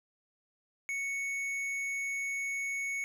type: tone with tanh clipping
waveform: sine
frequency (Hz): 2217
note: C#7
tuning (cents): 0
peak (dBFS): -34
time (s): 0.89-3.04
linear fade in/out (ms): 0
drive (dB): 10
effects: none